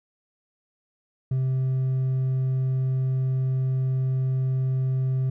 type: tone with hard clipping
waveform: sine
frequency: 130.81 Hz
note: C3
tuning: in tune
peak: -22 dBFS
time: 1.31-5.3 s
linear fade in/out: 5 ms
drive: 2 dB
effects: none